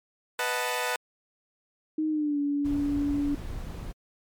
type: chord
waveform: 15% pulse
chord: B dominant seventh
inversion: none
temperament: equal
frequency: 493.9 / 622.3 / 740 / 880 Hz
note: B4 / D#5 / F#5 / A5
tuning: 0 / 0 / 0 / 0 cents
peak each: -24 / -28 / -28 / -26 dBFS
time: 0.39-0.96 s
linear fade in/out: 2 ms
type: tone with pitch glide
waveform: sine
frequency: 311.1 to 286.9 Hz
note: D#4 to D4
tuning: 0 to -40 cents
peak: -24 dBFS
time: 1.98-3.35 s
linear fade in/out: 5 ms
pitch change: -140 cents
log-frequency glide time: 2.09-2.39 s
type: noise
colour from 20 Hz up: brown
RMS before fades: -36 dBFS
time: 2.64-3.93 s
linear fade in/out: 20 ms
effects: MP3 96 kbps